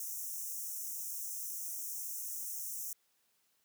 white high-pass noise, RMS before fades -41 dBFS, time 0-2.93 s, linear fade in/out 2 ms, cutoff 5600 Hz, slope 96 dB/octave, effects white hiss -75 dBFS RMS until 3.64 s + high-pass 100 Hz 12 dB/octave

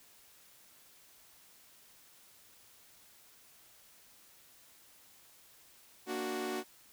sawtooth chord, Bb augmented, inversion none, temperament equal, 233.1 / 293.7 / 370 Hz, Bb3 / D4 / F#4, 0 / 0 / 0 cents, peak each -38 / -38 / -33 dBFS, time 6.06-6.64 s, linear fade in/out 50 ms, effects white hiss -61 dBFS RMS until 6.92 s

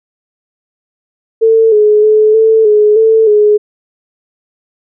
sine tone with pitch steps, 448.3 / 422.3 / 429.8 / 443.3 / 421.5 / 444.2 / 419.5 Hz, A4 / G#4 / A4 / A4 / G#4 / A4 / G#4, +32 / +29 / -41 / +13 / +26 / +16 / +17 cents, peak -4 dBFS, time 1.41-3.58 s, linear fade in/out 20 ms, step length 310 ms, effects none

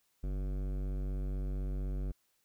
sine tone with hard clipping, 47.93 Hz, G1, 38 cents flat, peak -35 dBFS, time 0.23-2.12 s, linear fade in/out 10 ms, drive 16 dB, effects white hiss -75 dBFS RMS until 2.44 s

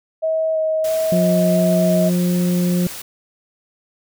sine tone with vibrato, 636 Hz, D#5, 38 cents sharp, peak -16 dBFS, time 0.22-2.1 s, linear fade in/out 20 ms, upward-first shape square, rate 1.5 Hz, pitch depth 10 cents each way
white noise, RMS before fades -32 dBFS, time 0.84-3.02 s, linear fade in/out 5 ms
harmonic tone, 177.8 Hz, F3, 31 cents sharp, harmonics 1 / 2 / 3, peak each -15 / -26 / -29 dBFS, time 1.12-2.87 s, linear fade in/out 2 ms
effects none

